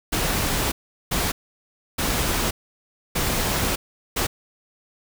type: noise bursts at uneven times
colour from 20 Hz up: pink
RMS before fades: -23 dBFS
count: 5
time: 0.12-0.72 / 1.11-1.32 / 1.98-2.51 / 3.15-3.76 / 4.16-4.27 s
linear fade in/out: 10 ms
effects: none